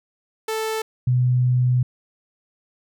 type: tone pair in turn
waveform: sawtooth / sine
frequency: 440 / 125.16 Hz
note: A4 / B2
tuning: 0 / +24 cents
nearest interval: octave + minor seventh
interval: 2176 cents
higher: first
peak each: -19 / -15 dBFS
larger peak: second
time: 0.48-0.82 / 1.07-1.83 s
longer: second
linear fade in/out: 5 ms
effects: none